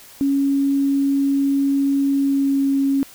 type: tone with pitch glide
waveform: sine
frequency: 277.2 to 274.6 Hz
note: C#4 to C#4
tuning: 0 to -16 cents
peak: -15 dBFS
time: 0.21-3.03 s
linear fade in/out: 0 ms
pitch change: -16 cents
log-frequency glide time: 2.13-2.74 s
effects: white hiss -44 dBFS RMS until 3.14 s